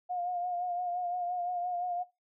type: tone with vibrato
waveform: sine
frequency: 712 Hz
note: F5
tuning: 33 cents sharp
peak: -31 dBFS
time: 0.09-2.04 s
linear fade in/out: 20 ms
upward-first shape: sine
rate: 5.8 Hz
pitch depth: 35 cents each way
effects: noise-tail reverb RT60 0.2 s tail -17 dB re dry